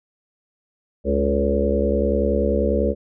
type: harmonic tone with a mistuned harmonic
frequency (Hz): 70.3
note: C#2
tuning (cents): +25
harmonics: 1 / 3 / 4 / 5 / 6 / 7 / 8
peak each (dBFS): -23 / -24 / -29 / -27 / -25 / -24 / -24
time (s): 1.04-2.95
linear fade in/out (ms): 50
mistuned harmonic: 6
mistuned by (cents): +37
effects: none